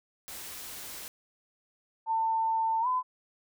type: noise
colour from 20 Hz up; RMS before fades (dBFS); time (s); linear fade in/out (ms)
white; -42; 0.28-1.08; 0
type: tone with pitch glide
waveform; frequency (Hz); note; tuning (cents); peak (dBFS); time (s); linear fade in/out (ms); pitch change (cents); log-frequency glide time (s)
sine; 896 to 1011.6; A5 to B5; +31 to +41; -25; 2.06-3.03; 50; +210; 2.81-2.87
effects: none